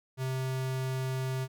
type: tone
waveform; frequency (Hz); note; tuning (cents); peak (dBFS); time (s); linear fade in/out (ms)
square; 130.81; C3; 0; -31; 0.17-1.48; 50
effects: none